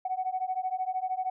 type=beating tone pair; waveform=sine; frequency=740 / 753 Hz; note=F#5 / F#5; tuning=0 / +30 cents; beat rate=13 Hz; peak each=-31 dBFS; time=0.05-1.3 s; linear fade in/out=5 ms; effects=tanh soft clip ceiling -21 dBFS